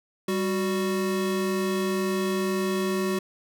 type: tone pair together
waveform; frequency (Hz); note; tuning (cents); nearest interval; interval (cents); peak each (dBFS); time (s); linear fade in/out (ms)
square; 196 / 370; G3 / F#4; 0 / 0; major seventh; 1100; -28 / -27; 0.28-3.19; 5
effects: none